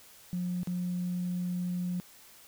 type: tone with dropouts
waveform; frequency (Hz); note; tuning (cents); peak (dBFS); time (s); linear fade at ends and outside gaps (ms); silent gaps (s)
sine; 178.6; F3; +39; -29; 0.33-2; 0; 0.632-0.673
effects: tanh soft clip ceiling -25 dBFS + white hiss -55 dBFS RMS until 2.47 s